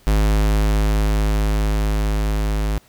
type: tone with level ramp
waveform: square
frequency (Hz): 52.3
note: G#1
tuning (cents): +13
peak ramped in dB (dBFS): -14 to -19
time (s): 0.07-2.78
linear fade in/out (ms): 0
effects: pink hiss -53 dBFS RMS until 2.88 s